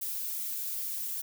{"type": "noise with flanger", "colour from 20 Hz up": "violet", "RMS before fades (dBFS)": -35, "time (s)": [0.01, 1.22], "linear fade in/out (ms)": 10, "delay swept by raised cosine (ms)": [1.5, 3.9], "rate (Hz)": 3.4, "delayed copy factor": -0.75, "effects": []}